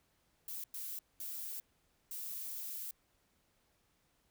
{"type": "noise bursts at uneven times", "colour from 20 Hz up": "violet", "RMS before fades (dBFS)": -43, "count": 4, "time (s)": [[0.48, 0.64], [0.74, 0.99], [1.2, 1.6], [2.11, 2.91]], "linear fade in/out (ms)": 2, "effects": ["pink hiss -75 dBFS RMS until 4.3 s"]}